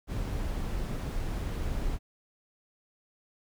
brown noise, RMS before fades -32 dBFS, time 0.07-1.99 s, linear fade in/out 50 ms, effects none

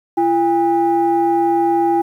sine tone pair together, 339.7 / 807.9 Hz, F4 / G#5, -48 / -48 cents, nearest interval octave + minor third, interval 1500 cents, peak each -14 dBFS, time 0.17-2.02 s, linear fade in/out 10 ms, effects tanh soft clip ceiling -7 dBFS + 8-bit

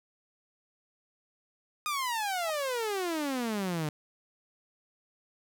sawtooth exponential sweep, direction down, 1244.5 to 147 Hz, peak -26 dBFS, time 1.86-3.89 s, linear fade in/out 0 ms
sine tone with exponential growth, 829 Hz, G#5, 3 cents flat, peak -34 dBFS, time 2.36-2.5 s, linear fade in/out 1 ms, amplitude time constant 30 ms
effects none

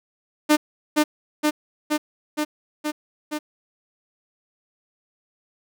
sawtooth tone with echo, 301.5 Hz, D4, 46 cents sharp, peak -9 dBFS, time 0.49-0.57 s, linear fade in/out 20 ms, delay 470 ms, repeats 6, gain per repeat -2 dB, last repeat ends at 3.39 s, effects none

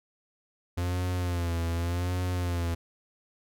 45% pulse tone with vibrato, 87.2 Hz, F2, 2 cents flat, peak -27 dBFS, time 0.77-2.75 s, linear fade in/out 10 ms, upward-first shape sine, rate 0.86 Hz, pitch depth 65 cents each way, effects none

